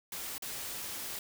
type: noise with dropouts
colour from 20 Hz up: white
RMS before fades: -40 dBFS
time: 0.12-1.19 s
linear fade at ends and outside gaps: 2 ms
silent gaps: 0.381-0.422 s
effects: none